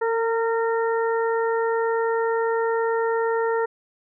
harmonic tone with a mistuned harmonic, 458.7 Hz, A#4, 28 cents flat, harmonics 1 / 2 / 3 / 4, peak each -21 / -27 / -31 / -33 dBFS, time 0.01-3.66 s, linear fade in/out 10 ms, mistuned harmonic 1, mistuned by -15 cents, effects none

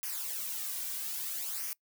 blue noise with flanger, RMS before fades -37 dBFS, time 0.03-1.73 s, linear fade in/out 0 ms, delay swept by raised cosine 0.25 to 2.35 ms, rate 0.61 Hz, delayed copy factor -0.7, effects noise-tail reverb RT60 0.1 s tail -23 dB re dry

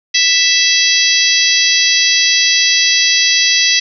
harmonic tone with a mistuned harmonic, 659.3 Hz, E5, in tune, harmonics 3 / 4 / 5 / 6 / 7 / 8 / 9, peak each -17 / -17 / -17 / -17 / -17 / -17 / -17 dBFS, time 0.14-3.8 s, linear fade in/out 10 ms, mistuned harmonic 8, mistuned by -51 cents, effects none

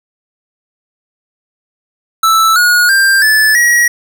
square tone with pitch steps, 1318.5 / 1446.2 / 1586.2 / 1739.8 / 1908.2 Hz, E6 / F#6 / G6 / A6 / A#6, 0 / -40 / +20 / -20 / +40 cents, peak -7 dBFS, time 2.23-3.88 s, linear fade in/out 5 ms, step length 330 ms, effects none

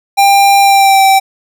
square tone with pitch glide, 795 to 775.9 Hz, G5 to G5, +24 to -18 cents, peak -5 dBFS, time 0.17-1.2 s, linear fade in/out 20 ms, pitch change -42 cents, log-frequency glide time 0.61-1.04 s, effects none

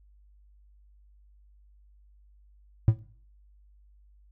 triangle tone with exponential decay, 110 Hz, A2, in tune, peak -10 dBFS, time 2.88-2.99 s, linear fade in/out 0 ms, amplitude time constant 23 ms, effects noise-tail reverb RT60 0.5 s tail -18 dB re dry + added 50 Hz sine -55 dBFS peak until 4.31 s

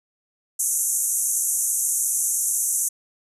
white band-pass noise, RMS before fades -23 dBFS, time 0.59-2.89 s, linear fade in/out 10 ms, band 6100 to 12000 Hz, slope 96 dB/octave, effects none

